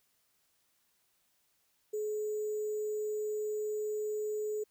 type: tone with sample-and-hold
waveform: sine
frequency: 425.1 Hz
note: G#4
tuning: 40 cents sharp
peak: -32 dBFS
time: 1.93-4.64 s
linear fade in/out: 10 ms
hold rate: 7350 Hz
effects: white hiss -74 dBFS RMS until 4.7 s